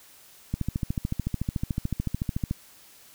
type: click train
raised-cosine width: 5 ms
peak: -14 dBFS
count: 28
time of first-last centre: 0.54-2.511 s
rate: 13.7 Hz
effects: white hiss -53 dBFS RMS until 3.14 s